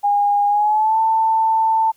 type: tone with pitch glide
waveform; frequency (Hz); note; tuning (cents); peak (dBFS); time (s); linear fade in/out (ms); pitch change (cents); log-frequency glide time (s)
sine; 816 to 889.9; G#5 to A5; -31 to +19; -13; 0.03-1.92; 20; +150; 0.48-0.99
effects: white hiss -58 dBFS RMS until 1.96 s